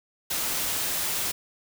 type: noise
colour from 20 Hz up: white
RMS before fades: -28 dBFS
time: 0.3-1.32 s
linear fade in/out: 10 ms
effects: none